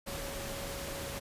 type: tone in noise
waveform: sine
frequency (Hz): 554.4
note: C#5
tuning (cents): 0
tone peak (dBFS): -43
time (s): 0.06-1.2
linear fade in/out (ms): 20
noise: pink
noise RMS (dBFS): -40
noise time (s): 0.06-1.2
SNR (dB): -6
effects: resampled to 32000 Hz